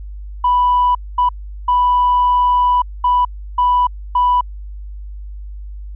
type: tone bursts at uneven times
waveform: sine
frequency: 987.8 Hz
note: B5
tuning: in tune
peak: -9 dBFS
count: 6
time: 0.44-0.95 / 1.18-1.29 / 1.68-2.82 / 3.04-3.25 / 3.58-3.87 / 4.15-4.41 s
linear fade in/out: 5 ms
effects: tanh soft clip ceiling -7 dBFS + added 50 Hz sine -27 dBFS peak until 5.95 s